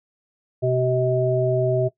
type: harmonic tone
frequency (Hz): 127.2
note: C3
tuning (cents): -48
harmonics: 1 / 3 / 5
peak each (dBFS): -22 / -22 / -22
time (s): 0.62-1.89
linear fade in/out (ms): 20
effects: noise-tail reverb RT60 0.1 s tail -17 dB re dry